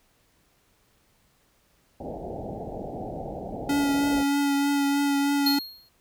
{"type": "low-pass noise", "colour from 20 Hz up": "white", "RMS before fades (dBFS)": -35, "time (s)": [2, 4.23], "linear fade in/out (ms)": 5, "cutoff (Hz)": 810, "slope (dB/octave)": 96}
{"type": "tone with vibrato", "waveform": "square", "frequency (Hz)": 282.5, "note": "C#4", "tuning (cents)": 33, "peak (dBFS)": -22, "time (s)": [3.69, 5.59], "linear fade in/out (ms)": 5, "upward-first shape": "triangle", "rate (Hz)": 3.2, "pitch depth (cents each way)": 17}
{"type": "tone with exponential decay", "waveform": "square", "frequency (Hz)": 4268, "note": "C8", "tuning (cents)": 34, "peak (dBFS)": -20, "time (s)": [5.46, 5.89], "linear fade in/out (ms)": 5, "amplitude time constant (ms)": 93}
{"effects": ["pink hiss -65 dBFS RMS until 6 s"]}